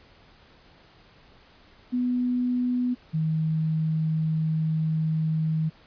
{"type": "tone pair in turn", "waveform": "sine", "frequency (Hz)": [247.8, 158.15], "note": ["B3", "D#3"], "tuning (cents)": [6, 29], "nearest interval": "minor sixth", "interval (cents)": 777, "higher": "first", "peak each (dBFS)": -22, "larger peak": "neither", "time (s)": [[1.92, 2.95], [3.13, 5.7]], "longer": "second", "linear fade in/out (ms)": 20, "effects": ["pink hiss -55 dBFS RMS until 5.86 s", "resampled to 11025 Hz"]}